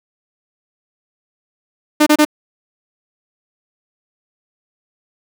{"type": "tone bursts", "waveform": "sawtooth", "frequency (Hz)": 301.5, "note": "D4", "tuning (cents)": 46, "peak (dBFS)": -4, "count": 3, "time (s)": [2, 2.251], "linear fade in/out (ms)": 10, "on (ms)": 65, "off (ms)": 28, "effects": []}